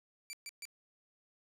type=tone bursts; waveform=15% pulse; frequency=2332 Hz; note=D7; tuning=13 cents flat; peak=-36 dBFS; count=3; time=0.3-0.653 s; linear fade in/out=0 ms; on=31 ms; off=130 ms; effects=11-bit